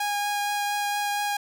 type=tone with vibrato; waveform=sawtooth; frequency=820 Hz; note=G#5; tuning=22 cents flat; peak=-21 dBFS; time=0-1.37 s; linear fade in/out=5 ms; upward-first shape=triangle; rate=4.3 Hz; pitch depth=10 cents each way; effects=none